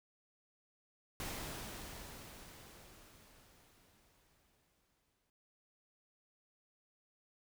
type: noise with exponential decay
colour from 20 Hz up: pink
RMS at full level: -42 dBFS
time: 1.2-5.3 s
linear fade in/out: 1 ms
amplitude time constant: 890 ms
effects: none